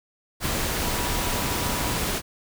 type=tone in noise; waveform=sine; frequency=970 Hz; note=B5; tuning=31 cents flat; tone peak=-36 dBFS; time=0.8-2.01 s; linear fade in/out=50 ms; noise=pink; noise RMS=-26 dBFS; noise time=0.4-2.22 s; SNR=-13 dB; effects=none